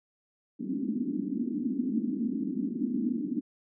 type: band-pass noise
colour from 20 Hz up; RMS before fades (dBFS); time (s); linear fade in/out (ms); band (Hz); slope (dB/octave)
pink; -31; 0.59-3.41; 20; 220 to 290; 48
effects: none